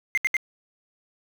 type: tone bursts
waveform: sine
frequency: 2093 Hz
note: C7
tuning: in tune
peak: -16 dBFS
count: 3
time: 0.15-0.367 s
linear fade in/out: 0 ms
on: 25 ms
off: 71 ms
effects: tanh soft clip ceiling -18 dBFS + 7-bit